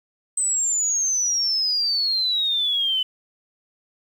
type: exponential sweep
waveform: sine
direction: down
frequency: 8190 to 3006 Hz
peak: -19 dBFS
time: 0.37-3.03 s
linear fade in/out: 5 ms
effects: 8-bit